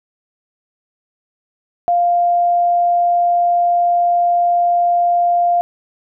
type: tone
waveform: sine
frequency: 698.5 Hz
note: F5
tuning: in tune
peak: -11 dBFS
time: 1.88-5.61 s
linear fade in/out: 0 ms
effects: none